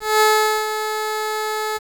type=tone with ADSR envelope; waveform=15% pulse; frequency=430.6 Hz; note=A4; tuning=37 cents flat; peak=-5 dBFS; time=0-1.79 s; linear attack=210 ms; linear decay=450 ms; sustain=-10 dB; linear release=27 ms; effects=7-bit